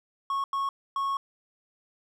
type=tone bursts at uneven times; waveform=triangle; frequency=1100 Hz; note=C#6; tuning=14 cents flat; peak=-24 dBFS; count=3; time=0.3-0.44 / 0.53-0.69 / 0.96-1.17 s; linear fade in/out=2 ms; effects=none